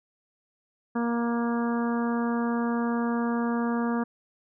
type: harmonic tone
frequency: 235.3 Hz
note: A#3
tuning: 16 cents sharp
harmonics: 1 / 2 / 3 / 4 / 5 / 6 / 7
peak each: -25 / -33 / -37 / -36 / -37 / -41 / -41 dBFS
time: 0.95-4.04 s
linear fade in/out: 10 ms
effects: none